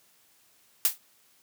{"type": "noise with exponential decay", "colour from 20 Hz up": "blue", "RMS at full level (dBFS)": -18, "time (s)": [0.85, 0.98], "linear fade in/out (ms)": 1, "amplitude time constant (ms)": 27, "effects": ["white hiss -63 dBFS RMS until 1.42 s", "high-pass 80 Hz 12 dB/octave"]}